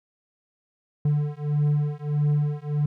triangle beating tone pair, 146.83 / 148.43 Hz, D3 / D3, 0 / +19 cents, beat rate 1.6 Hz, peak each -22 dBFS, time 1.05-2.86 s, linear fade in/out 5 ms, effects none

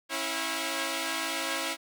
5% pulse tone cluster, 272.2 / 327.2 / 543 / 713 Hz, C#4 / E4 / C#5 / F5, -31 / -13 / -36 / +36 cents, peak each -25 / -21 / -26 / -27 dBFS, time 0.09-1.77 s, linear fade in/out 50 ms, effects none

